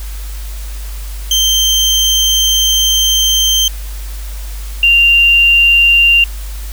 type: tone pair in turn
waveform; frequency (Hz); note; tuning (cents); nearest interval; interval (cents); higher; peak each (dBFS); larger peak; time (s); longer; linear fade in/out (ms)
30% pulse / sine; 3136 / 2781; G7 / F7; 0 / -8; major second; 208; first; -6 / -5; second; 1.31-3.68 / 4.83-6.24; first; 2
effects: added 50 Hz sine -21 dBFS peak until 6.72 s + white hiss -34 dBFS RMS until 6.72 s